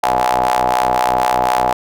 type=ring-modulated tone; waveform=sawtooth; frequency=62.8 Hz; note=B1; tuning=30 cents sharp; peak=-6 dBFS; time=0.03-1.73 s; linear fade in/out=5 ms; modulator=787 Hz; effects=none